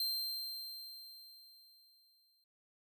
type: tone with exponential decay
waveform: 45% pulse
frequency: 4154 Hz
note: C8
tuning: 13 cents flat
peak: -32 dBFS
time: 0-2.44 s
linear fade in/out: 2 ms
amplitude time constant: 530 ms
effects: none